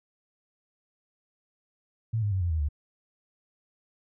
sine tone with pitch steps, 112.6 / 103.25 / 94.68 / 86.83 / 79.62 / 73.01 Hz, A2 / G#2 / F#2 / F2 / D#2 / D2, +40 / -10 / +40 / -9 / +40 / -10 cents, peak -24 dBFS, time 2.13-2.688 s, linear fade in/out 10 ms, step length 93 ms, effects none

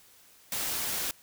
white noise, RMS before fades -32 dBFS, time 0.52-1.11 s, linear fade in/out 2 ms, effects white hiss -58 dBFS RMS until 1.22 s

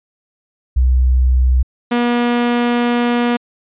sine / sawtooth tone pair in turn, 63.4 / 240.3 Hz, B1 / B3, +46 / -47 cents, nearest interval octave + major seventh, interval 2307 cents, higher second, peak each -9 dBFS, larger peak neither, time 0.76-1.63 / 1.91-3.37 s, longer second, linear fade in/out 10 ms, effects resampled to 8000 Hz

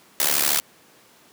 white noise with amplitude modulation, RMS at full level -17 dBFS, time 0.2-0.6 s, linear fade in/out 0 ms, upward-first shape sine, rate 72.8 Hz, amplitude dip 85%, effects pink hiss -53 dBFS RMS until 1.32 s + high-pass 200 Hz 12 dB/octave

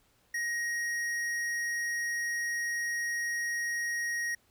sine tone with hard clipping, 1881 Hz, A#6, 15 cents sharp, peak -32 dBFS, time 0.34-4.35 s, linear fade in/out 5 ms, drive 12 dB, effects pink hiss -68 dBFS RMS until 4.5 s

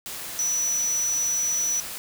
sine tone in noise, 5920 Hz, F#8, in tune, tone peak -22 dBFS, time 0.39-1.8 s, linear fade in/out 0 ms, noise white, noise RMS -35 dBFS, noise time 0.06-1.98 s, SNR +10 dB, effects none

